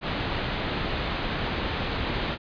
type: low-pass noise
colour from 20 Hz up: pink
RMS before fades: -29 dBFS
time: 0.01-2.38 s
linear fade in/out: 50 ms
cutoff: 4200 Hz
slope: 48 dB/octave
effects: resampled to 11025 Hz